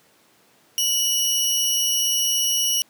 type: tone pair together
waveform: sawtooth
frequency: 2944 / 5629 Hz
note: F#7 / F8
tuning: -9 / +13 cents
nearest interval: major seventh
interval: 1122 cents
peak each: -19 dBFS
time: 0.78-2.82 s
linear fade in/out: 0 ms
effects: pink hiss -57 dBFS RMS until 2.89 s + high-pass 200 Hz 12 dB/octave